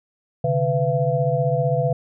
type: tone cluster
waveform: sine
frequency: 132.2 / 147.7 / 498.7 / 675 Hz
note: C3 / D3 / B4 / E5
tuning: +18 / +10 / +17 / +41 cents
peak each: -23 dBFS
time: 0.44-1.93 s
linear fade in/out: 5 ms
effects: none